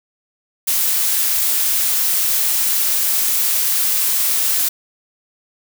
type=noise; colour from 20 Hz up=blue; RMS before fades=-17 dBFS; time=0.67-4.69 s; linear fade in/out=10 ms; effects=none